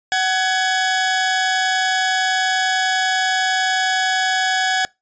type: tone pair together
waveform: sawtooth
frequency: 750 / 1679.8 Hz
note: F#5 / G#6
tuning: +23 / +19 cents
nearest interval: octave + major second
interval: 1396 cents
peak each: -15 dBFS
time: 0.12-4.85 s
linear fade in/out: 0 ms
effects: noise-tail reverb RT60 0.2 s tail -24 dB re dry + resampled to 16000 Hz